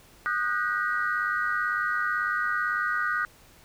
sine tone cluster, 1229 / 1467 / 1565 / 1910 Hz, D#6 / F#6 / G6 / A#6, -22 / -15 / -3 / +42 cents, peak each -29 / -27 / -32 / -34 dBFS, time 0.26-3.25 s, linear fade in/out 0 ms, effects tanh soft clip ceiling -14 dBFS + pink hiss -55 dBFS RMS until 3.64 s

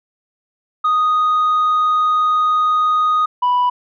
sine tone pair in turn, 1243 / 986.6 Hz, D#6 / B5, -2 / -2 cents, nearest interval major third, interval 400 cents, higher first, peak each -10 dBFS, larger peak neither, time 0.84-3.26 / 3.42-3.7 s, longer first, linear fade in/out 10 ms, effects tanh soft clip ceiling -11 dBFS

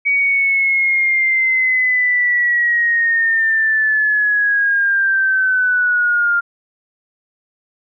sine linear sweep, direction down, 2262 to 1396.9 Hz, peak -12 dBFS, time 0.05-6.41 s, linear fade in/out 20 ms, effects none

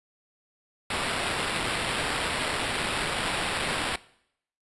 blue noise with sample-and-hold, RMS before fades -29 dBFS, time 0.9-3.96 s, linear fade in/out 5 ms, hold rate 6300 Hz, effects noise-tail reverb RT60 0.7 s tail -20 dB re dry + resampled to 24000 Hz

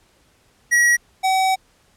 square tone pair in turn, 1914 / 759.6 Hz, A#6 / F#5, +45 / +45 cents, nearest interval octave + major third, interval 1600 cents, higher first, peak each -13 / -16 dBFS, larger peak first, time 0.71-0.97 / 1.23-1.56 s, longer second, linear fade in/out 20 ms, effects pink hiss -58 dBFS RMS until 1.96 s + low-pass 11000 Hz 12 dB/octave

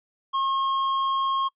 sine tone with tanh clipping, 1079 Hz, C#6, 47 cents flat, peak -24 dBFS, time 0.33-1.49 s, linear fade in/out 20 ms, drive 13 dB, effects noise-tail reverb RT60 0.1 s tail -25 dB re dry + resampled to 8000 Hz

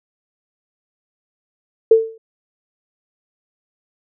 sine tone with exponential decay, 448 Hz, A4, 31 cents sharp, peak -3 dBFS, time 1.91-2.18 s, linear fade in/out 5 ms, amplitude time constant 57 ms, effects none

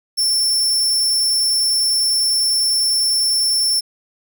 sawtooth tone, 5390 Hz, E8, 38 cents sharp, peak -12 dBFS, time 0.17-3.81 s, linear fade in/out 20 ms, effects 8-bit

